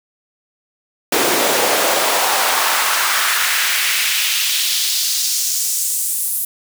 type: noise with high-pass filter sweep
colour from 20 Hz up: pink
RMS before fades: -17 dBFS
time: 1.12-6.45 s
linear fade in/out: 5 ms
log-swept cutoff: 340 to 11000 Hz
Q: 1.6
effects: none